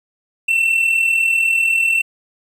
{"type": "tone with amplitude modulation", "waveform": "triangle", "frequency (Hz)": 2692, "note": "E7", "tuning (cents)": 36, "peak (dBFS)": -9, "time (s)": [0.48, 2.02], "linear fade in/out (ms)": 10, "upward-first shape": "sine", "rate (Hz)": 40.1, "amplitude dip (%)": 55, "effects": ["8-bit"]}